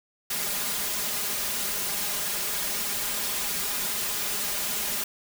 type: noise with comb filter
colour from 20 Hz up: white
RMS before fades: -29 dBFS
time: 0.3-5.04 s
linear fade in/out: 5 ms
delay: 4.9 ms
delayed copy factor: +0.85
effects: none